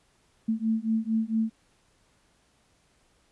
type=beating tone pair; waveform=sine; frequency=220.2 / 224.6 Hz; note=A3 / A3; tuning=+2 / +36 cents; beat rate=4.4 Hz; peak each=-27 dBFS; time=0.48-1.5 s; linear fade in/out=10 ms; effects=pink hiss -66 dBFS RMS until 3.31 s + resampled to 24000 Hz